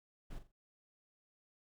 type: noise with echo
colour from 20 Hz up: brown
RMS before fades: -45 dBFS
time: 0.3-0.39 s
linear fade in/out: 10 ms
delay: 43 ms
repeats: 3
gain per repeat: -10 dB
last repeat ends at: 0.519 s
effects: none